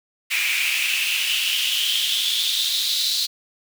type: noise with high-pass filter sweep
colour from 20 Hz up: pink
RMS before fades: -22 dBFS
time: 0.3-3.27 s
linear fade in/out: 20 ms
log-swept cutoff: 2300 to 4100 Hz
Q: 6.7
effects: none